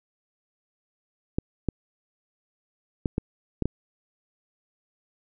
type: clicks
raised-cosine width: 3 ms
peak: -11 dBFS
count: 6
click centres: 1.385 / 1.687 / 3.058 / 3.181 / 3.623 / 3.656 s
effects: none